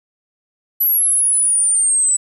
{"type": "exponential sweep", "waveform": "sine", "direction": "down", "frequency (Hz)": [11890, 7902], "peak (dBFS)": -12, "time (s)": [0.8, 2.17], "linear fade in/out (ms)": 10, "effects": ["8-bit"]}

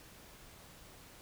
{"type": "silence", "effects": ["pink hiss -56 dBFS RMS until 1.21 s"]}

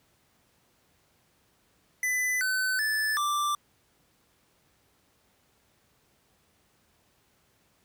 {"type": "tone with pitch steps", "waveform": "square", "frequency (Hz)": [2002, 1517, 1744, 1177], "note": ["B6", "F#6", "A6", "D6"], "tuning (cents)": [23, 43, -16, 3], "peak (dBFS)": -26, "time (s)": [2.03, 3.55], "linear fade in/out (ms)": 2, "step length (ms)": 380, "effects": ["pink hiss -67 dBFS RMS until 7.84 s", "high-pass 60 Hz 12 dB/octave"]}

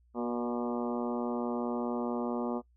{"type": "harmonic tone with a mistuned harmonic", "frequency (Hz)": 120.1, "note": "B2", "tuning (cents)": -48, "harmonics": [2, 3, 4, 5, 6, 7, 8, 9, 10], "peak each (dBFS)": [-33, -37, -39, -41, -43, -44, -45, -46, -47], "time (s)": [0.14, 2.62], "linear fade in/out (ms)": 50, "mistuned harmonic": 3, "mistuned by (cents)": 22, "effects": ["noise-tail reverb RT60 0.1 s tail -22 dB re dry", "added 60 Hz sine -62 dBFS peak until 2.76 s"]}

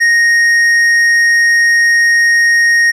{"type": "tone with tanh clipping", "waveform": "sine", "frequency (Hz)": 1864.7, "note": "A#6", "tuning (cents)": 0, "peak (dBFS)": -8, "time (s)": [0, 2.92], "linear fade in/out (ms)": 20, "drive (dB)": 8, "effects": []}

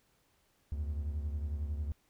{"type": "beating tone pair", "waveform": "triangle", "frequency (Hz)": [72.9, 83.9], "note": ["D2", "E2"], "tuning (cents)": [-12, 31], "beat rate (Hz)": 11, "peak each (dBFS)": [-32, -40], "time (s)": [0.72, 1.92], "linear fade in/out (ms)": 0, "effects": ["pink hiss -72 dBFS RMS until 2.09 s"]}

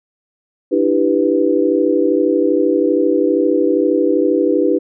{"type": "chord", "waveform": "sine", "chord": "E minor seventh", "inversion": "third", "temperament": "equal with one note detuned", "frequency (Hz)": [296.9, 329.6, 392, 493.9], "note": ["D4", "E4", "G4", "B4"], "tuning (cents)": [19, 0, 0, 0], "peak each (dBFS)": -17, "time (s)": [0.71, 4.79], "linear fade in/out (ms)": 20, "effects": []}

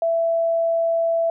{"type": "tone", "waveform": "sine", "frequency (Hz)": 665, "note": "E5", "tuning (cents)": 15, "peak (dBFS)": -17, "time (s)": [0.02, 1.3], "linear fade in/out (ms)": 2, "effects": []}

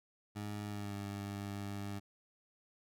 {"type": "tone with pitch glide", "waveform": "20% pulse", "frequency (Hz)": [103.83, 100.76], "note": ["G#2", "G2"], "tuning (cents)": [0, 48], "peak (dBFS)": -35, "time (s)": [0.35, 2], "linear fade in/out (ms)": 20, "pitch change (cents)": -52, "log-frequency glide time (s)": [0.66, 0.96], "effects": []}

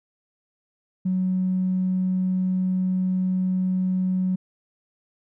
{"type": "tone with tanh clipping", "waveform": "triangle", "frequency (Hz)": 185.3, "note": "F#3", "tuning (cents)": 3, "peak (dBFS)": -20, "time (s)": [1.05, 4.36], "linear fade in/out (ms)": 10, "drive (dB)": 4, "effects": []}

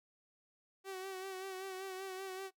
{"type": "tone with vibrato", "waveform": "sawtooth", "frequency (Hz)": 379.9, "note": "F#4", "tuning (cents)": 46, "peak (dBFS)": -38, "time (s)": [0.84, 2.51], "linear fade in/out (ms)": 50, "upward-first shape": "sine", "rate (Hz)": 5.2, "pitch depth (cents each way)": 40, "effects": ["noise-tail reverb RT60 0.1 s tail -19 dB re dry"]}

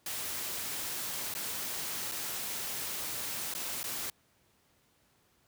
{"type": "noise with dropouts", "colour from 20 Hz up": "white", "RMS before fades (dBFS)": -37, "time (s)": [0.06, 4.1], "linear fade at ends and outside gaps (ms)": 2, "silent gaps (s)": [[1.34, 1.35], [2.115, 2.119], [3.539, 3.549], [3.831, 3.84]], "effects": ["pink hiss -69 dBFS RMS until 5.47 s", "high-pass 60 Hz 12 dB/octave"]}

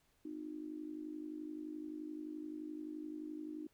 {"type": "tone with amplitude modulation", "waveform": "sine", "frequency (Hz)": 305.9, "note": "D#4", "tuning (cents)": -29, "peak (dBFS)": -39, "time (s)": [0.25, 3.67], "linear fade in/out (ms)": 5, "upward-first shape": "sine", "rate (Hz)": 51.6, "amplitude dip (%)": 80, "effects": ["pink hiss -75 dBFS RMS until 3.73 s"]}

